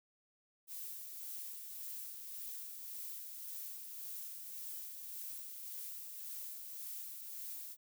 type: noise with tremolo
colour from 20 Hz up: violet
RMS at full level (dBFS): -45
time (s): 0.67-7.77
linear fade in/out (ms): 50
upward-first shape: sine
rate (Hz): 1.8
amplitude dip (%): 35
effects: none